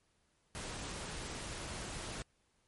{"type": "noise", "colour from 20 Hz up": "pink", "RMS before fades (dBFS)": -43, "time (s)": [0.55, 2.22], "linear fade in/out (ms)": 0, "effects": ["pink hiss -75 dBFS RMS until 2.67 s", "MP3 48 kbps"]}